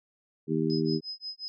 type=harmonic tone; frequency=79.4 Hz; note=D#2; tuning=36 cents sharp; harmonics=2 / 3 / 4 / 5; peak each=-30 / -30 / -30 / -30 dBFS; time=0.47-1.01 s; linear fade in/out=50 ms
type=tone with tremolo; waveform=sine; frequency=5060 Hz; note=D#8; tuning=28 cents sharp; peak=-33 dBFS; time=0.7-1.48 s; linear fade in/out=0 ms; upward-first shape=sine; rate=5.6 Hz; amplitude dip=100%
effects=none